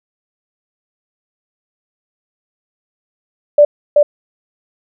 sine tone with echo, 587.3 Hz, D5, in tune, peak -3 dBFS, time 3.58-3.65 s, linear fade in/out 5 ms, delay 380 ms, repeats 1, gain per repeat -2 dB, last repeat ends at 4.03 s, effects none

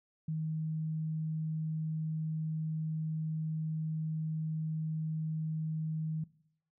sine tone, 157.6 Hz, D#3, 23 cents sharp, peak -32 dBFS, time 0.28-6.24 s, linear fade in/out 5 ms, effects noise-tail reverb RT60 0.7 s tail -20 dB re dry

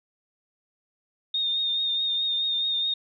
sine tone with vibrato, 3672 Hz, A#7, 27 cents flat, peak -23 dBFS, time 1.34-2.94 s, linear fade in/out 5 ms, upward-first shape triangle, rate 4.7 Hz, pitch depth 34 cents each way, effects none

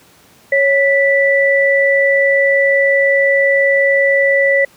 sine tone pair together, 553 / 1970.7 Hz, C#5 / B6, -4 / -4 cents, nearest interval octave + minor seventh, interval 2200 cents, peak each -12 dBFS, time 0.52-4.65 s, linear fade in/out 5 ms, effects pink hiss -47 dBFS RMS until 4.76 s + high-pass 100 Hz 12 dB/octave

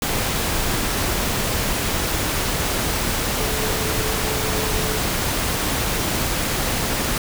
sine tone in noise, 433 Hz, A4, 28 cents flat, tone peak -29 dBFS, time 3.4-4.98 s, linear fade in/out 2 ms, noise pink, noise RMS -22 dBFS, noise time 0.02-7.18 s, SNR -10 dB, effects none

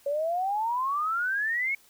sine exponential sweep, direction up, 554.4 to 2229 Hz, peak -25 dBFS, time 0.06-1.75 s, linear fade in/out 5 ms, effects white hiss -59 dBFS RMS until 1.89 s

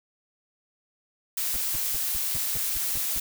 blue noise, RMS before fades -28 dBFS, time 1.37-3.2 s, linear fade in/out 5 ms
brown noise bursts, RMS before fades -36 dBFS, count 9, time 1.54-3.178 s, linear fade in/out 0 ms, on 22 ms, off 180 ms
effects none

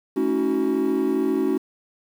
triangle tone cluster, 217.8 / 278.7 / 321.2 / 373.8 Hz, A3 / C#4 / E4 / F#4, -17 / +9 / -45 / +18 cents, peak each -27 / -21 / -23 / -21 dBFS, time 0.16-1.58 s, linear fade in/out 10 ms, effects tanh soft clip ceiling -10 dBFS + 8-bit

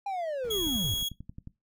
triangle linear sweep, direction down, 816 to 80.4 Hz, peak -28 dBFS, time 0.06-0.94 s, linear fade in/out 5 ms
brown noise, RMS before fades -44 dBFS, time 0.44-1.02 s, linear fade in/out 2 ms
40% pulse tone, 3322 Hz, G#7, in tune, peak -28 dBFS, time 0.5-1.09 s, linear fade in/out 10 ms
click train, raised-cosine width 5 ms, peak -29 dBFS, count 10, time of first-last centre 0.67-1.474 s, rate 11.2 Hz
effects noise-tail reverb RT60 0.2 s tail -19 dB re dry

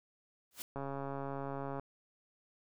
white noise with exponential growth, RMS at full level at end -38 dBFS, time 0.51-0.62 s, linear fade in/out 1 ms, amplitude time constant 23 ms
click train, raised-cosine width 1 ms, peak -27 dBFS, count 144, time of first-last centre 0.76-1.796 s, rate 138 Hz
effects none

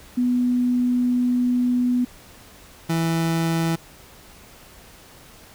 sine / 30% pulse tone pair in turn, 246.9 / 164.79 Hz, B3 / E3, 0 / 0 cents, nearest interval perfect fifth, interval 700 cents, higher first, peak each -17 dBFS, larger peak neither, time 0.17-2.05 / 2.89-3.76 s, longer first, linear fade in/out 10 ms, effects pink hiss -47 dBFS RMS until 5.54 s

